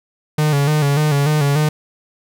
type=tone with vibrato; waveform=45% pulse; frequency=146.8 Hz; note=D3; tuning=in tune; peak=-13 dBFS; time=0.38-1.69 s; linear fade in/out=5 ms; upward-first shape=square; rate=3.4 Hz; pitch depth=62 cents each way; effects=none